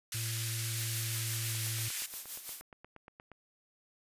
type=band-pass noise; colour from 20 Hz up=white; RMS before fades=-39 dBFS; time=0.12-2.06 s; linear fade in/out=2 ms; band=1500 to 13000 Hz; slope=24 dB/octave
type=tone with pitch glide; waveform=triangle; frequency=113.6 to 112.75 Hz; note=A#2 to A2; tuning=-44 to +43 cents; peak=-34 dBFS; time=0.14-1.89 s; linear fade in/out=10 ms; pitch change=-13 cents; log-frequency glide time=1.46-1.52 s
type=noise with tremolo; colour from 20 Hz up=blue; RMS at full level=-39 dBFS; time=0.77-2.61 s; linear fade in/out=0 ms; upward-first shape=sine; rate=5.9 Hz; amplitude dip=60%
type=click train; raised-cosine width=0.5 ms; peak=-35 dBFS; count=16; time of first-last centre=1.55-3.317 s; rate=8.49 Hz
effects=resampled to 32000 Hz